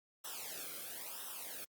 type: noise with flanger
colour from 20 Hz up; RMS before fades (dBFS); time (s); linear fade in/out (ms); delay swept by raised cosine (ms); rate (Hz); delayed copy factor
white; -45; 0.24-1.65; 10; 0.43 to 1.11; 1; -0.95
effects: Opus 48 kbps